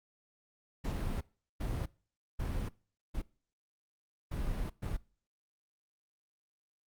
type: noise bursts at uneven times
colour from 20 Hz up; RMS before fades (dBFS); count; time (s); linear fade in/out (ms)
brown; -35; 6; 0.84-1.21 / 1.6-1.86 / 2.39-2.69 / 3.14-3.22 / 4.31-4.7 / 4.82-4.97; 10
effects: noise-tail reverb RT60 0.4 s tail -22 dB re dry + Opus 48 kbps